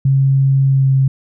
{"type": "tone with pitch glide", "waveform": "sine", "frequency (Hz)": [135.7, 134.14], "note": ["C#3", "C3"], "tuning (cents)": [-36, 43], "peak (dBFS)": -9, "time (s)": [0.05, 1.08], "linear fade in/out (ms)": 5, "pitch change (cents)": -21, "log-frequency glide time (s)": [0.66, 0.91], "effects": []}